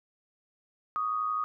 sine tone pair together, 1132.7 / 1244.5 Hz, C#6 / D#6, +37 / 0 cents, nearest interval major second, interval 163 cents, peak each -36 / -28 dBFS, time 0.96-1.44 s, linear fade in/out 0 ms, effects none

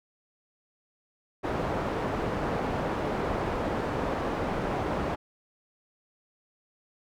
white low-pass noise, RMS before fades -30 dBFS, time 1.43-5.16 s, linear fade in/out 20 ms, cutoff 770 Hz, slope 12 dB/octave, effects none

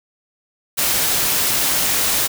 white noise, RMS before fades -18 dBFS, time 0.77-2.28 s, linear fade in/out 20 ms, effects none

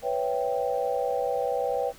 sine chord, C# half-diminished seventh, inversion third, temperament equal, 493.9 / 554.4 / 659.3 / 784 Hz, B4 / C#5 / E5 / G5, 0 / 0 / 0 / 0 cents, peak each -28 / -30 / -34 / -30 dBFS, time 0.02-1.93 s, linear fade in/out 50 ms, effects pink hiss -51 dBFS RMS until 1.98 s

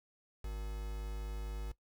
triangle tone with quantisation, 52.1 Hz, G#1, 6 cents sharp, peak -36 dBFS, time 0.44-1.72 s, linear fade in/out 5 ms, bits 8, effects noise-tail reverb RT60 0.1 s tail -18 dB re dry

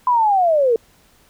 sine linear sweep, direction down, 1015 to 440 Hz, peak -12 dBFS, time 0.07-0.76 s, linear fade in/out 2 ms, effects pink hiss -54 dBFS RMS until 1.29 s

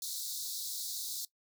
pink high-pass noise, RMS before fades -39 dBFS, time 0.02-1.25 s, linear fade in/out 2 ms, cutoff 3700 Hz, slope 96 dB/octave, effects noise-tail reverb RT60 0.1 s tail -19 dB re dry

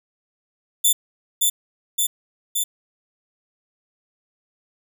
5% pulse tone with echo, 3530 Hz, A7, 5 cents sharp, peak -6 dBFS, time 0.84-0.93 s, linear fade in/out 10 ms, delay 570 ms, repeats 3, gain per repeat -2 dB, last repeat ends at 2.64 s, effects none

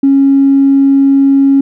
triangle tone with tanh clipping, 274.7 Hz, C#4, 16 cents flat, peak -4 dBFS, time 0.03-1.61 s, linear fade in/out 5 ms, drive 4 dB, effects none

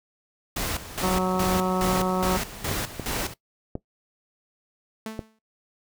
pink noise with tremolo, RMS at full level -28 dBFS, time 0.56-3.34 s, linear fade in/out 5 ms, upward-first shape square, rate 2.4 Hz, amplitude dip 75%
harmonic tone, 185 Hz, F#3, in tune, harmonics 1 / 2 / 3 / 4 / 5 / 6 / 7, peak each -25 / -28 / -30 / -31 / -32 / -33 / -33 dBFS, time 1.02-2.38 s, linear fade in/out 20 ms
clicks, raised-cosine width 2 ms, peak -16 dBFS, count 4, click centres 2.714 / 2.997 / 3.754 / 5.192 s
sawtooth tone with exponential decay, 220 Hz, A3, in tune, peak -25 dBFS, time 5.06-5.39 s, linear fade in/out 2 ms, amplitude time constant 71 ms
effects noise-tail reverb RT60 0.1 s tail -18 dB re dry

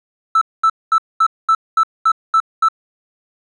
triangle tone bursts, 1318.5 Hz, E6, in tune, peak -6 dBFS, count 9, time 0.35-2.686 s, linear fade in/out 5 ms, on 64 ms, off 220 ms, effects tanh soft clip ceiling -5 dBFS + resampled to 24000 Hz

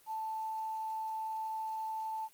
sine tone with quantisation, 880 Hz, A5, in tune, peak -35 dBFS, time 0.06-2.29 s, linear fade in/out 50 ms, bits 10, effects white hiss -63 dBFS RMS until 2.33 s + Opus 24 kbps

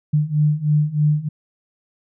sine beating tone pair, 148.5 / 151.7 Hz, D3 / D#3, +20 / -44 cents, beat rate 3.2 Hz, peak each -19 / -17 dBFS, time 0.13-1.29 s, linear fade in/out 10 ms, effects none

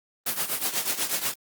white noise with tremolo, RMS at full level -24 dBFS, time 0.26-1.34 s, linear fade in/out 5 ms, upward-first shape triangle, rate 8.2 Hz, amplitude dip 85%, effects high-pass 150 Hz 12 dB/octave + Opus 24 kbps

